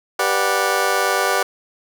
20% pulse chord, G major seventh, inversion none, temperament just, 392 / 490 / 588 / 735 Hz, G4 / B4 / D5 / F#5, 0 / -14 / +2 / -12 cents, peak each -18 dBFS, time 0.19-1.43 s, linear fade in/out 5 ms, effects none

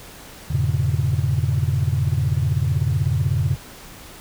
sine tone cluster, 87.4 / 107.6 / 127.9 / 143.8 Hz, F2 / A2 / C3 / D3, +2 / -38 / -39 / -36 cents, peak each -22 dBFS, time 0.5-3.56 s, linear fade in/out 10 ms, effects tanh soft clip ceiling -10 dBFS + pink hiss -41 dBFS RMS until 4.2 s

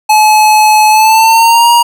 square tone with pitch glide, 857 to 945.4 Hz, A5 to A#5, -46 to +24 cents, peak -4 dBFS, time 0.09-1.83 s, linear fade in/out 10 ms, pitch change +170 cents, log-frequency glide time 0.89-1.7 s, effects none

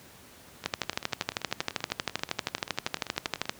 two click trains, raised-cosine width 0.2 ms, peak -20 / -9 dBFS, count 30 / 37, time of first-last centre 0.64-3.456 / 0.66-3.495 s, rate 10.3 / 12.7 Hz, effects pink hiss -52 dBFS RMS until 3.59 s + high-pass 80 Hz 12 dB/octave

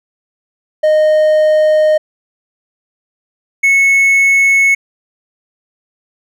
triangle tone pair in turn, 617 / 2199 Hz, D#5 / C#7, -15 / -14 cents, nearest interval octave + minor seventh, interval 2201 cents, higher second, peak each -5 dBFS, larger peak neither, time 0.83-1.98 / 3.63-4.75 s, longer first, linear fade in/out 10 ms, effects none

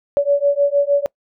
sine beating tone pair, 566 / 572.5 Hz, C#5 / D5, +36 / -44 cents, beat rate 6.5 Hz, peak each -16 dBFS, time 0.17-1.06 s, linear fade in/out 0 ms, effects noise-tail reverb RT60 0.1 s tail -25 dB re dry

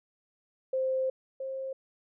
sine tone pair in turn, 523.3 / 531.8 Hz, C5 / C5, 0 / +28 cents, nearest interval unison, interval 28 cents, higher second, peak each -26 / -33 dBFS, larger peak first, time 0.73-1.1 / 1.4-1.73 s, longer first, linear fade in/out 5 ms, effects none

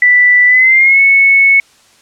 sine tone with pitch glide, 1975.5 to 2205 Hz, B6 to C#7, 0 to -10 cents, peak -4 dBFS, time 0.02-1.6 s, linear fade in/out 2 ms, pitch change +190 cents, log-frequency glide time 0.47-1 s, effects white hiss -47 dBFS RMS until 2.01 s + low-pass 8000 Hz 12 dB/octave

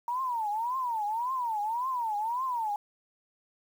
sine tone with vibrato, 932.3 Hz, A#5, in tune, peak -28 dBFS, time 0.08-2.76 s, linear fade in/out 2 ms, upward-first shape triangle, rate 1.8 Hz, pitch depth 240 cents each way, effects 9-bit

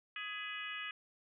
harmonic tone with a mistuned harmonic, 418.1 Hz, G#4, 12 cents sharp, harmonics 3 / 4 / 5 / 6 / 7 / 8, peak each -48 / -46 / -47 / -45 / -47 / -57 dBFS, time 0.16-0.91 s, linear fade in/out 2 ms, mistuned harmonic 5, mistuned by -68 cents, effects none

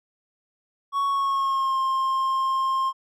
triangle tone with pitch glide, 1113 to 1061.5 Hz, C#6 to C6, +7 to +25 cents, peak -19 dBFS, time 0.92-2.93 s, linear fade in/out 50 ms, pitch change -82 cents, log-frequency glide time 1.06-1.79 s, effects none

